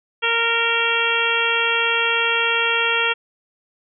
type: harmonic tone with a mistuned harmonic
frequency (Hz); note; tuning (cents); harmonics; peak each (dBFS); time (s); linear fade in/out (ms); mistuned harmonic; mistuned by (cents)
463.2; A#4; -11; 1 / 2 / 3 / 4 / 5 / 6 / 7; -26 / -27 / -23 / -26 / -25 / -22 / -24; 0.22-3.14; 20; 6; -23
effects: none